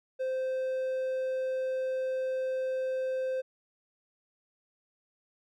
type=tone; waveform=triangle; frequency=520 Hz; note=C5; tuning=11 cents flat; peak=-27 dBFS; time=0.19-3.42 s; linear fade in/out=20 ms; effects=none